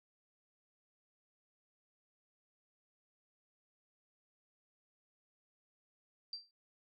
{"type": "tone with exponential decay", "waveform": "sine", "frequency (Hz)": 4699, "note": "D8", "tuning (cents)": 0, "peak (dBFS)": -37, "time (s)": [6.33, 6.51], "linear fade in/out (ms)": 2, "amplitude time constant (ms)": 37, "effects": []}